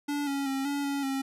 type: tone with pitch steps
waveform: square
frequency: 289.1 / 278.1 / 270 / 284 / 280.4 / 270.1 Hz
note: D4 / C#4 / C#4 / C#4 / C#4 / C#4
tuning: -27 / +6 / -45 / +42 / +20 / -45 cents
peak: -29 dBFS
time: 0.08-1.22 s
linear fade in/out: 10 ms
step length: 190 ms
effects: resampled to 32000 Hz